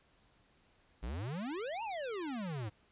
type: exponential two-way sweep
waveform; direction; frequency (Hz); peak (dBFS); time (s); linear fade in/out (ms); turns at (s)
square; up then down; 50.8 to 942 to 99.1; -38; 1.02-2.7; 20; 1.83
effects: pink hiss -69 dBFS RMS until 2.91 s + resampled to 8000 Hz